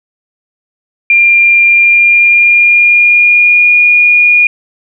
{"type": "tone with pitch glide", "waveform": "sine", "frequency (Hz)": [2392, 2435], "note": ["D7", "D#7"], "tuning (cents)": [31, -38], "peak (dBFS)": -3, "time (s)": [1.1, 4.47], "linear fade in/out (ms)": 2, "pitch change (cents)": 31, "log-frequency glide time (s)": [1.66, 3.76], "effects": []}